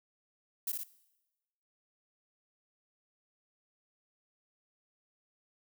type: noise with echo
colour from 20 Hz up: violet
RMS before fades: -34 dBFS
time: 0.67-0.72 s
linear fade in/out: 5 ms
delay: 58 ms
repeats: 2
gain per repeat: -3 dB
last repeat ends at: 0.836 s
effects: noise-tail reverb RT60 1.0 s tail -19 dB re dry